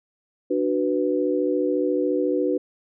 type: chord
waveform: sine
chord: B minor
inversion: first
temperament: just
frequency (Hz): 296.3 / 370.4 / 493.9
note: D4 / F#4 / B4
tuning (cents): +15 / +2 / 0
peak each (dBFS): -24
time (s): 0.5-2.58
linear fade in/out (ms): 10
effects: none